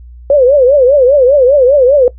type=tone with vibrato; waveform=sine; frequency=537 Hz; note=C5; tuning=45 cents sharp; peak=-3 dBFS; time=0.3-2.08 s; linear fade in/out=2 ms; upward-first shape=triangle; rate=5 Hz; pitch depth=200 cents each way; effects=noise-tail reverb RT60 0.1 s tail -18 dB re dry + added 60 Hz sine -30 dBFS peak until 2.18 s